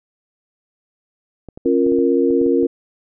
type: clicks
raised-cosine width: 2 ms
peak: -21 dBFS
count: 10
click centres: 1.487 / 1.575 / 1.658 / 1.865 / 1.921 / 1.987 / 2.306 / 2.414 / 2.463 / 2.63 s
type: chord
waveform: sine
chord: Bb minor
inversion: first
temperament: equal with one note detuned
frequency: 272.3 / 349.2 / 466.2 Hz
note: Db4 / F4 / Bb4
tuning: -31 / 0 / 0 cents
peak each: -17 dBFS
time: 1.65-2.67 s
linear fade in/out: 10 ms
effects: none